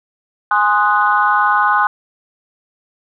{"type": "chord", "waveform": "sine", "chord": "Ab dominant seventh", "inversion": "none", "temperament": "equal", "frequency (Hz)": [830.6, 1046.5, 1244.5, 1480], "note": ["Ab5", "C6", "Eb6", "Gb6"], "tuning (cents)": [0, 0, 0, 0], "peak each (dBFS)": -16, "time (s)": [0.51, 1.87], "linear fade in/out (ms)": 2, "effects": ["tanh soft clip ceiling 0 dBFS"]}